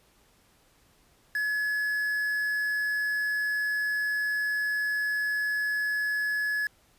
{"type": "tone with quantisation", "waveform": "triangle", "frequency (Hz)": 1700, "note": "G#6", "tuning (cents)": 40, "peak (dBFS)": -24, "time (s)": [1.35, 6.67], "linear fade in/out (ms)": 2, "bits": 7, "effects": ["pink hiss -63 dBFS RMS until 6.98 s", "resampled to 32000 Hz"]}